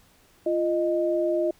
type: tone pair together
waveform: sine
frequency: 345.6 / 619 Hz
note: F4 / D#5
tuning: -18 / -9 cents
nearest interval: minor seventh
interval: 1009 cents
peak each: -24 dBFS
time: 0.46-1.51 s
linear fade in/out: 5 ms
effects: pink hiss -59 dBFS RMS until 1.59 s